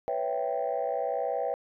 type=chord; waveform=sine; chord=C# half-diminished seventh; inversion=third; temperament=equal; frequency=493.9 / 554.4 / 659.3 / 784 Hz; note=B4 / C#5 / E5 / G5; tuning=0 / 0 / 0 / 0 cents; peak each=-32 dBFS; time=0.08-1.54 s; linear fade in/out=0 ms; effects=tanh soft clip ceiling -20 dBFS